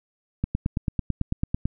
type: click train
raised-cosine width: 5 ms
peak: -11 dBFS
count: 12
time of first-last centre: 0.44-1.655 s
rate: 9.05 Hz
effects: none